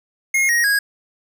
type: tone with pitch steps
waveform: square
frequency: 2148 / 1880.8 / 1646.8 Hz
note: C7 / A#6 / G#6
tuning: +45 / +15 / -15 cents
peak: -15 dBFS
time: 0.34-0.79 s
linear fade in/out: 5 ms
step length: 150 ms
effects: none